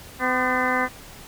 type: harmonic tone with a mistuned harmonic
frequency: 254.4 Hz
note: C4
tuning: 48 cents flat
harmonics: 1 / 2 / 3 / 4 / 5 / 6 / 7 / 8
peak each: -28 / -28 / -28 / -28 / -28 / -28 / -28 / -28 dBFS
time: 0.19-0.89 s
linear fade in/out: 50 ms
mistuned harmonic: 5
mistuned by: -75 cents
effects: pink hiss -43 dBFS RMS until 1.27 s